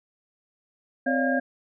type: tone cluster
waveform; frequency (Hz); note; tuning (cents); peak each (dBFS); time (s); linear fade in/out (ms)
sine; 259.9 / 558 / 596 / 698 / 1619; C4 / C#5 / D5 / F5 / G#6; -11 / +11 / +25 / -1 / -45; -25 / -28 / -32 / -29 / -27; 1.06-1.4; 10
effects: none